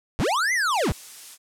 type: linear two-way sweep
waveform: square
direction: up then down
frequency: 32.7 to 2093 to 32.7 Hz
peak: -21 dBFS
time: 0.19-0.92 s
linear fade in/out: 0 ms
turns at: 0.53 s
type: noise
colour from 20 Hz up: blue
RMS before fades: -38 dBFS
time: 0.71-1.38 s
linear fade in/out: 50 ms
effects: low-pass 10000 Hz 12 dB/octave